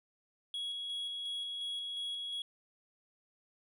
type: tone with tremolo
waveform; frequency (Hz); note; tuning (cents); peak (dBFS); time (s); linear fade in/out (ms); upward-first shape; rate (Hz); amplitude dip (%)
sine; 3331; G#7; +4; -33; 0.54-2.42; 2; square; 2.8; 30
effects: tanh soft clip ceiling -35 dBFS